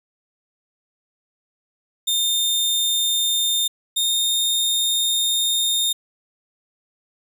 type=tone pair in turn; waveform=sawtooth; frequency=3630 / 3662 Hz; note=A#7 / A#7; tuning=-47 / -32 cents; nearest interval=unison; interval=15 cents; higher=second; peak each=-15 dBFS; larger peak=neither; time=2.07-3.68 / 3.96-5.93 s; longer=second; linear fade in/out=10 ms; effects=none